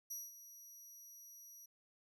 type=tone with ADSR envelope; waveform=25% pulse; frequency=5800 Hz; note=F#8; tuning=35 cents flat; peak=-37 dBFS; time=0.1-1.66 s; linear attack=12 ms; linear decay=200 ms; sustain=-13 dB; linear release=8 ms; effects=none